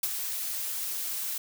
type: noise with ADSR envelope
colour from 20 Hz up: blue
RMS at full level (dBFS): -26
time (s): 0.03-1.38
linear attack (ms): 5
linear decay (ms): 38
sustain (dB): -7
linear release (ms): 4
effects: none